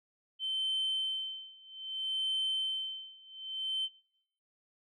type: tone with tremolo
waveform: sine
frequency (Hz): 3087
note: G7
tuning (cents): -27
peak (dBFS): -27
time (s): 0.39-3.89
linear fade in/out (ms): 50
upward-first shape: sine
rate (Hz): 0.62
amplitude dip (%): 95
effects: noise-tail reverb RT60 0.7 s tail -22 dB re dry + tanh soft clip ceiling -27 dBFS